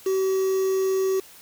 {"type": "tone with quantisation", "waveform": "triangle", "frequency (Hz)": 381.3, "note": "G4", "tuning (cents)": -48, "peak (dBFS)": -18, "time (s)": [0.06, 1.2], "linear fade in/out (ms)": 5, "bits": 6, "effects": ["white hiss -48 dBFS RMS until 1.41 s"]}